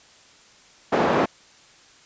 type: band-pass noise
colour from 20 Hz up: white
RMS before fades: -20 dBFS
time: 0.92-1.26 s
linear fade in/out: 10 ms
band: 210 to 780 Hz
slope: 12 dB/octave
effects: white hiss -52 dBFS RMS until 2.05 s + resampled to 16000 Hz